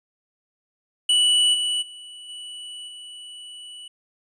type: tone with level steps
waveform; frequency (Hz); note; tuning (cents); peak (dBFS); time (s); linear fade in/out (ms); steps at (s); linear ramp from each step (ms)
square; 2956; F#7; -2; -16 / -22 / -39 / -35 / -38; 1.09-3.88; 5; 1.53 / 1.81 / 2.28 / 2.87; 20
effects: resampled to 22050 Hz